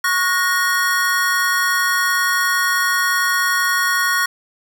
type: chord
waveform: square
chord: F# major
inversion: second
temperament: equal with one note detuned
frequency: 1108.7 / 1447.8 / 1864.7 Hz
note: C#6 / F#6 / A#6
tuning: 0 / -38 / 0 cents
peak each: -22 / -20 / -20 dBFS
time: 0.04-4.26 s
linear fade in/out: 5 ms
effects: none